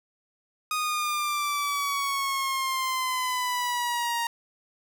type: exponential sweep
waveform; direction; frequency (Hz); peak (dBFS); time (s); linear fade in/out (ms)
sawtooth; down; 1244.5 to 932.3; -22; 0.71-4.27; 2
effects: none